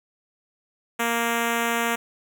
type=tone with notch filter; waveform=5% pulse; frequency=233.1 Hz; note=A#3; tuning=in tune; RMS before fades=-24 dBFS; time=0.99-1.96 s; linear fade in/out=10 ms; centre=4600 Hz; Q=1.2; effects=none